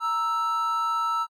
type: tone pair together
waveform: triangle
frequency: 932.3 / 1318.5 Hz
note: A#5 / E6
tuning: 0 / 0 cents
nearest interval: tritone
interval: 600 cents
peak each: -28 / -22 dBFS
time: 0-1.27 s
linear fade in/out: 50 ms
effects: AAC 64 kbps